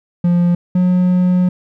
triangle tone pair in turn, 174.61 / 180.99 Hz, F3 / F#3, 0 / -38 cents, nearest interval minor second, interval 62 cents, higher second, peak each -8 dBFS, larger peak neither, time 0.24-0.55 / 0.75-1.49 s, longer second, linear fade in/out 5 ms, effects none

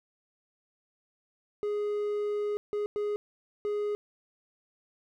triangle tone bursts at uneven times, 415.3 Hz, G#4, in tune, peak -26 dBFS, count 4, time 1.63-2.57 / 2.73-2.86 / 2.96-3.16 / 3.65-3.95 s, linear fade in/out 0 ms, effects none

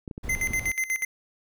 clicks, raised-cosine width 3 ms, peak -23 dBFS, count 5, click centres 0.078 / 0.112 / 0.179 / 0.282 / 0.509 s
brown noise, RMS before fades -35 dBFS, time 0.23-0.72 s, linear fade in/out 10 ms
square tone with tremolo, 2067 Hz, C7, 22 cents flat, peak -24 dBFS, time 0.29-1.05 s, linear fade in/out 5 ms, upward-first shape square, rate 8.2 Hz, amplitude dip 80%
effects none

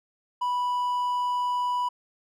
triangle tone, 985 Hz, B5, 5 cents flat, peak -22 dBFS, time 0.41-1.89 s, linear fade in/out 10 ms, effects none

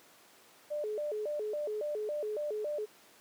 sine tone with vibrato, 503 Hz, B4, 32 cents sharp, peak -32 dBFS, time 0.7-2.86 s, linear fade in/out 20 ms, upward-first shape square, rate 3.6 Hz, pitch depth 290 cents each way, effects pink hiss -59 dBFS RMS until 3.2 s + high-pass 300 Hz 12 dB/octave

